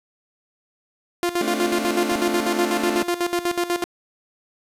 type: tone with tremolo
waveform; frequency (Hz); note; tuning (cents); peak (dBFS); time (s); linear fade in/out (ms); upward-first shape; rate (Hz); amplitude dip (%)
sawtooth; 349.2; F4; 0; -15; 1.23-3.84; 0; square; 8.1; 75
type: chord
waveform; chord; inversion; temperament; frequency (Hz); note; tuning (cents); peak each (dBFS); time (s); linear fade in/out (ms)
sawtooth; D minor seventh; second; just; 220.2 / 264.3 / 293.7 / 352.4; A3 / C4 / D4 / F4; +2 / +18 / 0 / +16; -23 / -27 / -24 / -26; 1.41-3.03; 2
type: clicks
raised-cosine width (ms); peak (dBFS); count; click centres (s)
2; -23; 2; 2.118 / 2.158
effects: resampled to 32000 Hz + 8-bit